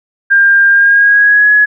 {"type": "tone with pitch glide", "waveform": "sine", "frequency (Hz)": [1600, 1686.4], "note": ["G6", "G#6"], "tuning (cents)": [35, 26], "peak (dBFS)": -4, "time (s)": [0.3, 1.66], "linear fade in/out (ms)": 20, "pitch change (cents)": 91, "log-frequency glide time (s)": [0.7, 1.52], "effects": []}